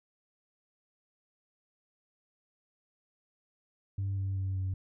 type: tone with pitch steps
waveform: sine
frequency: 98 / 96.76 / 95.54 / 94.33 Hz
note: G2 / G2 / G2 / F#2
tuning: 0 / -22 / -44 / +34 cents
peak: -28 dBFS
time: 3.98-4.74 s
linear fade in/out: 5 ms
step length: 190 ms
effects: tanh soft clip ceiling -28 dBFS